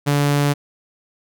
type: tone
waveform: sawtooth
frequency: 144 Hz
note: D3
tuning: 34 cents flat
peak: -11 dBFS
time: 0.06-0.54 s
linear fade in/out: 20 ms
effects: none